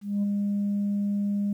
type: tone with ADSR envelope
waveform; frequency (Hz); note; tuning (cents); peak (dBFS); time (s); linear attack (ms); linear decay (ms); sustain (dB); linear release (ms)
sine; 202.9; G#3; -40; -19; 0.01-1.53; 220; 14; -3; 4
effects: tanh soft clip ceiling -21 dBFS + 10-bit